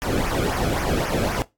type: noise with flanger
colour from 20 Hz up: brown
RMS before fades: -23 dBFS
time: 0.02-1.42 s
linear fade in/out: 0 ms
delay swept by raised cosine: 0.24 to 1.1 ms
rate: 3.8 Hz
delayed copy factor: -0.8
effects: noise-tail reverb RT60 0.2 s tail -19 dB re dry + AAC 64 kbps